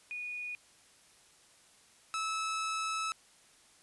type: tone pair in turn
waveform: sine / sawtooth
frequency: 2460 / 1303.1 Hz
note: D#7 / E6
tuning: -20 / -20 cents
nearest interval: major seventh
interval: 1100 cents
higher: first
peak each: -37 / -29 dBFS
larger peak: second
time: 0.11-0.55 / 2.14-3.12 s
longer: second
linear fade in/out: 0 ms
effects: white hiss -62 dBFS RMS until 3.82 s + resampled to 24000 Hz